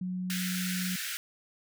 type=tone; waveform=sine; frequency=182.9 Hz; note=F#3; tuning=20 cents flat; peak=-31 dBFS; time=0.01-0.96 s; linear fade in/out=5 ms
type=high-pass noise; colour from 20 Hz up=pink; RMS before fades=-36 dBFS; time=0.3-1.17 s; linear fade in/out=0 ms; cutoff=1400 Hz; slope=96 dB/octave
effects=none